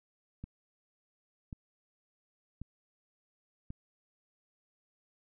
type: click train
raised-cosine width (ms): 5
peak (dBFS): -29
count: 4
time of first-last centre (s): 0.44-3.704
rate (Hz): 0.919
effects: none